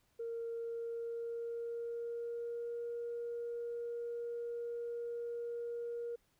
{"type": "tone with pitch glide", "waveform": "sine", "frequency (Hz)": [462.6, 472], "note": ["A#4", "A#4"], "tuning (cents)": [-13, 22], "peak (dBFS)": -37, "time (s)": [0.19, 6.16], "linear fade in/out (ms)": 10, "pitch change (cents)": 35, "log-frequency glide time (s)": [0.48, 2.85], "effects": ["tanh soft clip ceiling -34 dBFS", "pink hiss -75 dBFS RMS until 6.39 s"]}